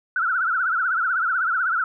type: tone with vibrato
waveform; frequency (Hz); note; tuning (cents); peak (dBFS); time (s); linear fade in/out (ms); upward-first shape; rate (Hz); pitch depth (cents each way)
sine; 1417; F6; +25; -19; 0.16-1.84; 2; triangle; 16; 170
effects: none